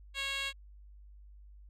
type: tone with band-pass filter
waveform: 10% pulse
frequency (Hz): 549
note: C#5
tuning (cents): -17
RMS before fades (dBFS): -36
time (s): 0.14-0.53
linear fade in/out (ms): 50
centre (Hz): 3500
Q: 1.3
effects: added 50 Hz sine -51 dBFS peak until 1.69 s